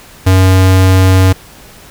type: tone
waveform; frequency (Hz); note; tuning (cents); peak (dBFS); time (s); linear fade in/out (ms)
square; 93.9; F#2; +26; -5; 0.26-1.33; 10
effects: pink hiss -37 dBFS RMS until 1.9 s